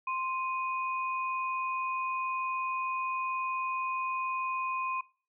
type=tone pair together; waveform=sine; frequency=1046.5 / 2489 Hz; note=C6 / D#7; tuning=0 / 0 cents; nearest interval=octave + minor third; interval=1500 cents; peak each=-31 / -37 dBFS; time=0.07-5.01 s; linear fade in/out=5 ms; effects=noise-tail reverb RT60 0.4 s tail -21 dB re dry